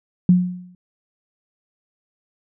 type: tone with exponential decay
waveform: sine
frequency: 180 Hz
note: F#3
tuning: 47 cents flat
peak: -7 dBFS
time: 0.29-0.75 s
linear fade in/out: 2 ms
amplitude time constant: 100 ms
effects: none